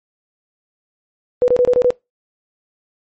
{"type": "tone bursts", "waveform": "sine", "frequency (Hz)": 493.9, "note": "B4", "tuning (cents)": 0, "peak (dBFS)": -9, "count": 6, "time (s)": [1.42, 1.905], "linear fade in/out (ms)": 0, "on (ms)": 60, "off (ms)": 25, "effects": ["noise-tail reverb RT60 0.2 s tail -23 dB re dry", "MP3 32 kbps"]}